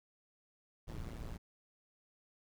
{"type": "noise with amplitude modulation", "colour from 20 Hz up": "brown", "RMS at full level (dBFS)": -40, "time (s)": [0.87, 1.38], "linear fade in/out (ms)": 20, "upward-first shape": "sine", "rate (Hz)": 115, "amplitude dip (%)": 90, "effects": []}